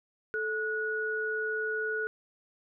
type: tone pair together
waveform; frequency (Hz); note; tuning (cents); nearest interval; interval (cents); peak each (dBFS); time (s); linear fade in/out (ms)
sine; 436.1 / 1461; A4 / F#6; -15 / -22; octave + major sixth; 2093; -33 / -31; 0.34-2.07; 0
effects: none